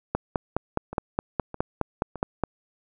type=two click trains; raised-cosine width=1 ms; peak=-21 / -9 dBFS; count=3 / 12; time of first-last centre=0.93-2.157 / 0.15-2.437 s; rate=1.63 / 4.81 Hz; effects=none